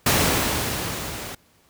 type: noise with level ramp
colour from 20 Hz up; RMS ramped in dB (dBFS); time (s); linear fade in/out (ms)
pink; -17 to -34; 0.06-1.35; 5
effects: pink hiss -59 dBFS RMS until 1.69 s + high-pass 60 Hz 12 dB/octave